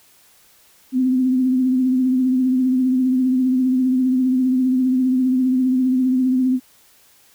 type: tone with vibrato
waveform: sine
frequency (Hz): 256.7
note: C4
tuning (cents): -33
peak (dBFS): -14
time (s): 0.92-6.6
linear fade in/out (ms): 50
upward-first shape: triangle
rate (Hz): 15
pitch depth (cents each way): 43
effects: white hiss -53 dBFS RMS until 7.34 s

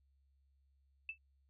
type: tone with exponential decay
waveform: sine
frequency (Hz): 2641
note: E7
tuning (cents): +3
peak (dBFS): -36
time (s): 1.09-1.18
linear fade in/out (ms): 2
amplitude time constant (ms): 19
effects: added 68 Hz sine -70 dBFS peak until 1.49 s

